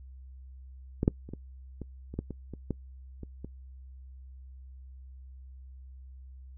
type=clicks; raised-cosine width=3 ms; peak=-14 / -8 / -30 / -24 / -25 / -28 / -18 / -24 / -26 / -17 / -28 / -26 dBFS; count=12; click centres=1.031 / 1.079 / 1.29 / 1.336 / 1.817 / 2.14 / 2.19 / 2.307 / 2.537 / 2.707 / 3.233 / 3.446 s; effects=noise-tail reverb RT60 0.1 s tail -23 dB re dry + added 65 Hz sine -45 dBFS peak until 6.57 s